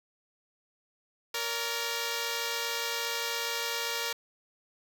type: tone pair together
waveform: 5% pulse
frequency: 466.2 / 570.9 Hz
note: A#4 / D5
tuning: 0 / -49 cents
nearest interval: major third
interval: 351 cents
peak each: -20 / -25 dBFS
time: 1.34-4.13 s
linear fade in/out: 5 ms
effects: 8-bit